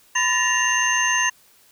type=tone cluster; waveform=sine; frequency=1008 / 1761 / 1880 / 2786 / 6300 Hz; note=B5 / A6 / A#6 / F7 / G8; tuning=+35 / +1 / +14 / -5 / +8 cents; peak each=-23 dBFS; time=0.15-1.3 s; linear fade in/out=10 ms; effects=tanh soft clip ceiling -10 dBFS + white hiss -55 dBFS RMS until 1.71 s